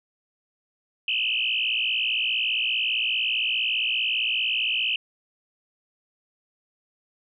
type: tone with frequency modulation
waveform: sine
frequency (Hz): 2800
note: F7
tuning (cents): +4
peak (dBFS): -22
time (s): 1.08-4.96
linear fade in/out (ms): 2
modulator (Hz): 57.6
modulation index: 4.8
effects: none